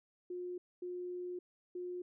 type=tone bursts at uneven times; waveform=sine; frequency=358 Hz; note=F4; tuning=43 cents sharp; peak=-39 dBFS; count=3; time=0.3-0.58 / 0.82-1.39 / 1.75-2.02 s; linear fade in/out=5 ms; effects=none